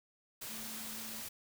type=tone in noise; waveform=sine; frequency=221.2 Hz; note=A3; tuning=9 cents sharp; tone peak=-51 dBFS; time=0.49-1.21 s; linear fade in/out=10 ms; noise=white; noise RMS=-44 dBFS; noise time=0.41-1.29 s; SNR=-10 dB; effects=none